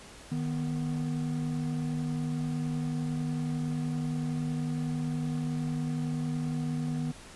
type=tone pair together; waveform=triangle; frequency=154.59 / 245.4 Hz; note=D#3 / B3; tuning=-11 / -11 cents; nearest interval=minor sixth; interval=800 cents; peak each=-29 / -31 dBFS; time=0.31-7.12 s; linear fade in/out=10 ms; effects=pink hiss -49 dBFS RMS until 7.35 s + resampled to 24000 Hz